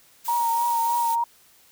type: noise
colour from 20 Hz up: blue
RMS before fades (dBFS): -34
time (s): 0.24-1.16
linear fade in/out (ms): 20
type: tone with vibrato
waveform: sine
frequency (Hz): 936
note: A#5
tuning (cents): +7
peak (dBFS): -20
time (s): 0.28-1.24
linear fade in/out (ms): 5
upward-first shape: triangle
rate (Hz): 3.3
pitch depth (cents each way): 32
effects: white hiss -56 dBFS RMS until 1.71 s